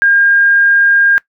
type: tone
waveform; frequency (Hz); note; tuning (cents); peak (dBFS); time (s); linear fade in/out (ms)
sine; 1612; G6; +48; -6; 0.02-1.18; 0
effects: noise-tail reverb RT60 0.1 s tail -21 dB re dry